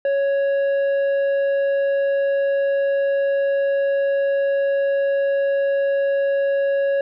triangle tone with tanh clipping, 555 Hz, C#5, 2 cents sharp, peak -18 dBFS, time 0.05-7.01 s, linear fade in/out 2 ms, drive 11 dB, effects none

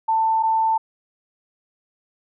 sine tone pair in turn, 890 / 890 Hz, A5 / A5, +20 / +20 cents, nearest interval unison, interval 0 cents, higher neither, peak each -16 dBFS, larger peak neither, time 0.08-0.43 / 0.43-0.78 s, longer neither, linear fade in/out 10 ms, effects none

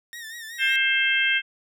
sawtooth tone with vibrato, 1829 Hz, A#6, 33 cents flat, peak -32 dBFS, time 0.13-0.76 s, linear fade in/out 0 ms, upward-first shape sine, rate 5.3 Hz, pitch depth 74 cents each way
harmonic tone, 530 Hz, C5, 22 cents sharp, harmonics 3 / 4 / 5 / 6, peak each -23 / -24 / -25 / -26 dBFS, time 0.58-1.42 s, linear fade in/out 50 ms
effects none

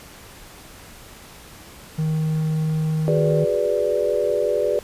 triangle tone with pitch glide, 156.9 to 155.19 Hz, D#3 to D#3, +15 to -4 cents, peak -17 dBFS, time 1.98-3.45 s, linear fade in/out 10 ms, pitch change -19 cents, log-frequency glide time 3.09-3.21 s
sine chord, G# half-diminished seventh, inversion third, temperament equal with one note detuned, 370 / 415.3 / 493.9 / 585.3 Hz, F#4 / G#4 / B4 / D5, 0 / 0 / 0 / -6 cents, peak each -28 / -23 / -23 / -22 dBFS, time 3.08-4.79 s, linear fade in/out 0 ms
effects pink hiss -43 dBFS RMS until 4.83 s + resampled to 32000 Hz

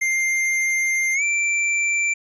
square tone with pitch glide, 2102 to 2346 Hz, C7 to D7, +7 to -2 cents, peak -19 dBFS, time 0.01-2.14 s, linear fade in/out 10 ms, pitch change +191 cents, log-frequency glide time 1.14-1.23 s, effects resampled to 22050 Hz

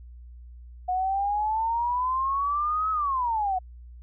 sine exponential two-way sweep, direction up then down, 725 to 1294 to 725 Hz, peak -23 dBFS, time 0.88-3.59 s, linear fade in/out 10 ms, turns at 2.91 s, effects added 60 Hz sine -42 dBFS peak until 4.02 s

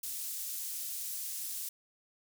pink high-pass noise, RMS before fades -39 dBFS, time 0.03-1.69 s, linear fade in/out 5 ms, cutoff 8200 Hz, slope 12 dB/octave, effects none

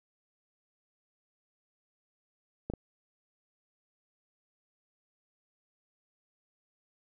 clicks, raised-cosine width 2 ms, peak -21 / -23 dBFS, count 2, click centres 2.7 / 2.737 s, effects none

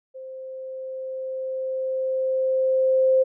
sine tone with level ramp, 523.3 Hz, C5, in tune, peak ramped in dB -35 to -14 dBFS, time 0.14-3.24 s, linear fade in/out 20 ms, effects none

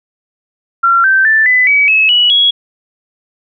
sine tone with pitch steps, 1369 / 1554.5 / 1765.1 / 2004 / 2276 / 2584 / 2935 / 3332 Hz, F6 / G6 / A6 / B6 / C#7 / E7 / F#7 / G#7, -35 / -15 / +5 / +25 / +45 / -35 / -15 / +5 cents, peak -6 dBFS, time 0.83-2.51 s, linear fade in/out 10 ms, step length 210 ms, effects none

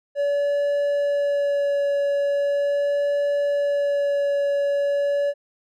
triangle tone with vibrato, 570 Hz, C#5, 48 cents sharp, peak -17 dBFS, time 0.15-5.34 s, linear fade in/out 50 ms, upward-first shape sine, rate 0.4 Hz, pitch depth 10 cents each way, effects none

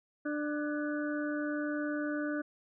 harmonic tone with a mistuned harmonic, 296.9 Hz, D4, 19 cents sharp, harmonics 1 / 2 / 4 / 5 / 6, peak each -33 / -39 / -47 / -40 / -49 dBFS, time 0.25-2.42 s, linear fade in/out 10 ms, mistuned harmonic 6, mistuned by -81 cents, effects none

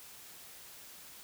silence, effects white hiss -52 dBFS RMS until 1.23 s

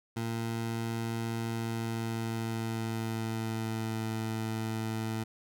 20% pulse tone with pitch glide, 114.6 to 111.14 Hz, A#2 to A2, -29 to +18 cents, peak -27 dBFS, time 0.16-5.24 s, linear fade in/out 10 ms, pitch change -53 cents, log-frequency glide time 1.45-4.09 s, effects none

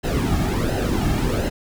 brown noise with flanger, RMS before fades -21 dBFS, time 0.03-1.5 s, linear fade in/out 20 ms, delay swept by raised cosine 0.86 to 2.06 ms, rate 1.4 Hz, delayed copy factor -0.7, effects none

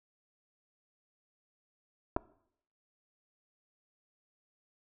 clicks, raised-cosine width 1 ms, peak -17 dBFS, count 2, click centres 2.164 / 2.167 s, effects noise-tail reverb RT60 0.7 s tail -21 dB re dry

